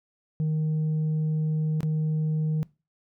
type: tone with dropouts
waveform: sine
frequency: 155.56 Hz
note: D#3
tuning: in tune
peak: -20 dBFS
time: 0.4-2.63 s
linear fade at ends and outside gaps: 0 ms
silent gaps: 1.806-1.831 s
effects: noise-tail reverb RT60 0.3 s tail -24 dB re dry + tanh soft clip ceiling -22 dBFS